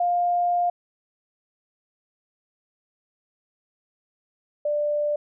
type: tone pair in turn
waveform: sine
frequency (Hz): 704 / 591.3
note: F5 / D5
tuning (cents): +14 / +12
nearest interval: minor third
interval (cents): 302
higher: first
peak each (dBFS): -19 / -21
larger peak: first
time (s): 0-0.7 / 4.65-5.16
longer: first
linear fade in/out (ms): 5
effects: none